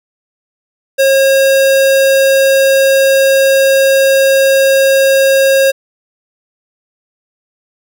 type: tone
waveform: square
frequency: 541 Hz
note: C#5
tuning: 42 cents flat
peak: -7 dBFS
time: 0.98-5.72 s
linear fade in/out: 20 ms
effects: none